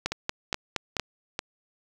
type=two click trains; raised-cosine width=0.2 ms; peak=-12 / -9 dBFS; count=4 / 5; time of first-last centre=0.12-1.391 / 0.06-0.997 s; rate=2.36 / 4.27 Hz; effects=7-bit